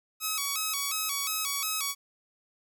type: tone with vibrato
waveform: 5% pulse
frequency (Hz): 1200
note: D6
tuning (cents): +37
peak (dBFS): -17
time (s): 0.2-1.95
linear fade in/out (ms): 50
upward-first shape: square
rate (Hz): 2.8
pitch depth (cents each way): 110
effects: none